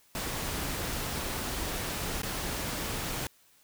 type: noise with dropouts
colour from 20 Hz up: pink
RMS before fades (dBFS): -34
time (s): 0.15-3.27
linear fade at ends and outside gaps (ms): 1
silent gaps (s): 2.219-2.232
effects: white hiss -63 dBFS RMS until 3.63 s